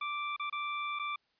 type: tone with dropouts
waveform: 25% pulse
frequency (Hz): 1174.7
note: D6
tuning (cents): 0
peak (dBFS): -30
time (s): 0.01-1.16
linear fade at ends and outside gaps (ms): 5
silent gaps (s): 0.364-0.396 / 0.499-0.525 / 0.99-0.995
effects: white hiss -74 dBFS RMS until 1.39 s + resampled to 11025 Hz